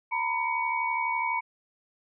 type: tone cluster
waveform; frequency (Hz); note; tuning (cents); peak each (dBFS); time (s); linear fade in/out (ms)
sine; 921 / 993 / 2248; A#5 / B5 / C#7; -21 / +9 / +24; -30; 0.11-1.41; 20
effects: none